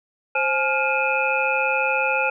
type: tone cluster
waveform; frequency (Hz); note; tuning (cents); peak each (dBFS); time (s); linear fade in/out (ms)
sine; 527 / 847 / 1407 / 2443 / 2577; C5 / G#5 / F6 / D#7 / E7; +12 / +34 / +12 / -32 / -40; -25; 0.35-2.3; 5
effects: none